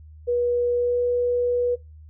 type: tone with pitch glide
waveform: sine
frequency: 484.3 to 487.7 Hz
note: B4 to B4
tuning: -34 to -22 cents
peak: -19 dBFS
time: 0.27-1.76 s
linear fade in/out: 20 ms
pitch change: +12 cents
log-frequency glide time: 0.73-0.99 s
effects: noise-tail reverb RT60 0.2 s tail -20 dB re dry + added 77 Hz sine -42 dBFS peak until 2.09 s